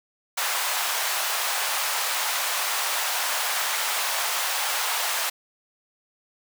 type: high-pass noise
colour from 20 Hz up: pink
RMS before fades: -26 dBFS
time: 0.37-5.3 s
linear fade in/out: 10 ms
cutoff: 730 Hz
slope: 24 dB/octave
effects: none